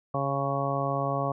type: harmonic tone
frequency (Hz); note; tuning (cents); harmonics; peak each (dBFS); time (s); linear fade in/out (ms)
138.59; C#3; 0; 1 / 2 / 3 / 4 / 5 / 6 / 7 / 8; -31 / -36 / -37 / -32 / -32 / -38 / -40 / -32; 0.14-1.32; 5
effects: none